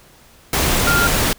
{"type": "tone in noise", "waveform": "sine", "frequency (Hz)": 1400, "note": "F6", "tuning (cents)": 4, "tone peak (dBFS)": -15, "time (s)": [0.87, 1.07], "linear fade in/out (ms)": 2, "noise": "pink", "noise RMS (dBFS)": -17, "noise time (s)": [0.53, 1.33], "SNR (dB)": -1, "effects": ["pink hiss -48 dBFS RMS until 1.38 s"]}